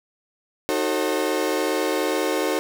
35% pulse chord, D# diminished seventh, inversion none, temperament just, 311.1 / 373.4 / 448 / 537.6 Hz, D#4 / F#4 / A4 / C5, 0 / +16 / +31 / +47 cents, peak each -25 dBFS, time 0.69-2.59 s, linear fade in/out 0 ms, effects none

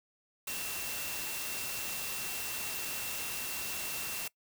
sine tone in noise, 2700 Hz, E7, 41 cents sharp, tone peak -44 dBFS, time 0.47-4.28 s, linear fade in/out 5 ms, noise white, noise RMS -38 dBFS, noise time 0.47-4.28 s, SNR -9 dB, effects noise-tail reverb RT60 0.1 s tail -22 dB re dry

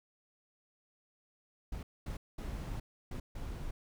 brown noise bursts at uneven times, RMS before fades -40 dBFS, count 5, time 1.72-1.83 / 2.06-2.17 / 2.38-2.8 / 3.11-3.2 / 3.35-3.71 s, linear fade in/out 5 ms, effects none

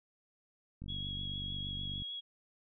click train, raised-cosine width 5 ms, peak -32 dBFS, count 59, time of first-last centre 0.82-2.021 s, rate 48.3 Hz
sine tone with vibrato, 3322 Hz, G#7, in tune, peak -39 dBFS, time 0.88-2.21 s, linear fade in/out 20 ms, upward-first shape triangle, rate 6.6 Hz, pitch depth 16 cents each way
effects none

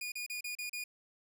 sawtooth tone bursts, 2444 Hz, D#7, 32 cents flat, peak -34 dBFS, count 6, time 0.01-0.84 s, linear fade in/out 5 ms, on 110 ms, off 34 ms, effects none

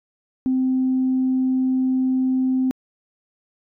sine tone, 259.2 Hz, C4, 16 cents flat, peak -16 dBFS, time 0.46-2.71 s, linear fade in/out 0 ms, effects tanh soft clip ceiling -12 dBFS

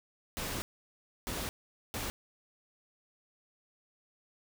pink noise bursts at uneven times, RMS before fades -37 dBFS, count 3, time 0.37-0.62 / 1.27-1.49 / 1.94-2.1 s, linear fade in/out 0 ms, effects none

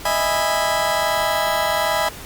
30% pulse chord, E major seventh, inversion third, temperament just, 618.1 / 659.3 / 824.1 / 988.9 Hz, D#5 / E5 / G#5 / B5, -12 / 0 / -14 / +2 cents, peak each -21 dBFS, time 0.05-2.09 s, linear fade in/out 5 ms, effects pink hiss -36 dBFS RMS until 2.25 s + Opus 48 kbps

